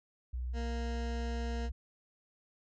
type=tone with vibrato; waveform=sine; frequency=61.74 Hz; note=B1; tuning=in tune; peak=-34 dBFS; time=0.33-1.72 s; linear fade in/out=10 ms; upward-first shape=sine; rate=20 Hz; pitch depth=15 cents each way
type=tone; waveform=20% pulse; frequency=233.1 Hz; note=A#3; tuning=in tune; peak=-34 dBFS; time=0.53-1.7 s; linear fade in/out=50 ms
effects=resampled to 16000 Hz